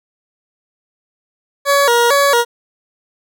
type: tone with vibrato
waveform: 20% pulse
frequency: 517 Hz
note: C5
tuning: 21 cents flat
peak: -5 dBFS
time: 1.65-2.45 s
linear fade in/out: 50 ms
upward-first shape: square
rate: 2.2 Hz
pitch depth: 150 cents each way
effects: none